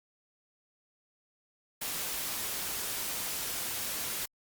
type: noise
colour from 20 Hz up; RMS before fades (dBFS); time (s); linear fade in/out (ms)
white; -35; 1.81-4.26; 10
effects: Opus 48 kbps